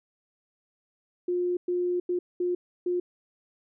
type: tone bursts at uneven times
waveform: sine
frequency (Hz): 355.9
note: F4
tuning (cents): +33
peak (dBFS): -24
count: 5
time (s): 1.28-1.57 / 1.68-2 / 2.09-2.19 / 2.4-2.55 / 2.86-3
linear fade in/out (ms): 5
effects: none